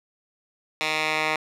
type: tone with band-pass filter sweep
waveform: 10% pulse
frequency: 155.56 Hz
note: D#3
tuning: in tune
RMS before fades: -25 dBFS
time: 0.81-1.36 s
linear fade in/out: 0 ms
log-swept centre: 2900 to 1900 Hz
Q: 1.3
effects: none